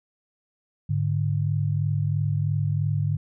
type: tone pair together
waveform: sine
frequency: 103.82 / 146.83 Hz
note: G#2 / D3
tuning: 0 / 0 cents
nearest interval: tritone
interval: 600 cents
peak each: -24 dBFS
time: 0.89-3.17 s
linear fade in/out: 10 ms
effects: none